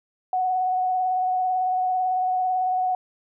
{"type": "tone with vibrato", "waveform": "sine", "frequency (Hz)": 740, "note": "F#5", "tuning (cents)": 0, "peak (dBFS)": -20, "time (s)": [0.33, 2.95], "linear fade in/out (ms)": 2, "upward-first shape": "sine", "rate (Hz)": 18, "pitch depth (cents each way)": 21, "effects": []}